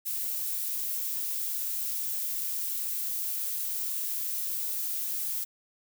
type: noise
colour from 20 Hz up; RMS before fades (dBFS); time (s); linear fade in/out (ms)
violet; -32; 0.05-5.45; 20
effects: none